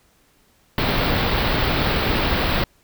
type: band-stop noise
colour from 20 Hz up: pink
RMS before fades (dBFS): -20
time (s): 0.78-2.64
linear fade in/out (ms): 2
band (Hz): 4600 to 16000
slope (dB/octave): 48
effects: pink hiss -59 dBFS RMS until 2.83 s